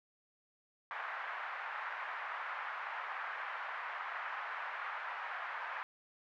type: band-pass noise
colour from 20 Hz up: white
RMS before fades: -42 dBFS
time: 0.91-5.83 s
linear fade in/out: 0 ms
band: 800 to 1800 Hz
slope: 24 dB/octave
effects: none